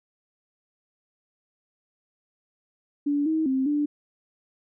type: tone with pitch steps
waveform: sine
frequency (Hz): 288.3 / 317 / 264 / 293.9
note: D4 / D#4 / C4 / D4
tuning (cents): -32 / +32 / +16 / +1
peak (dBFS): -21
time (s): 3.06-3.86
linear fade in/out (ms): 10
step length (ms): 200
effects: none